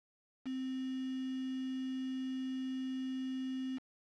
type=tone with quantisation; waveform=sine; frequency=260.9 Hz; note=C4; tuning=5 cents flat; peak=-36 dBFS; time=0.45-3.79 s; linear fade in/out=20 ms; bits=8; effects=low-pass 4000 Hz 12 dB/octave